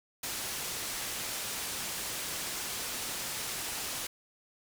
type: low-pass noise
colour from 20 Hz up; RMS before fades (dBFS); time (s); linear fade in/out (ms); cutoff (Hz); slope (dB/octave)
white; -37; 0.23-4.07; 5; 11000; 12
effects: none